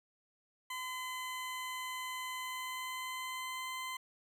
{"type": "tone with pitch glide", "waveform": "20% pulse", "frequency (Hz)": [1020, 1030.7], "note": ["C6", "C6"], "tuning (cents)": [-44, -26], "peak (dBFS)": -34, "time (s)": [0.7, 3.97], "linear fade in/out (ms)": 5, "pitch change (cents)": 18, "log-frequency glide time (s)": [2.39, 3.72], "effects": []}